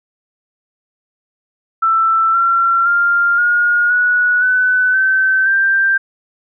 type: tone with pitch steps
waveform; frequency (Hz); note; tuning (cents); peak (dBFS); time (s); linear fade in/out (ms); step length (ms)
sine; 1331 / 1363.7 / 1397.2 / 1431.5 / 1466.6 / 1502.7 / 1539.6 / 1577.4; E6 / F6 / F6 / F6 / F#6 / F#6 / G6 / G6; +16 / -42 / 0 / +42 / -16 / +26 / -32 / +10; -10; 1.82-5.98; 10; 520
effects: none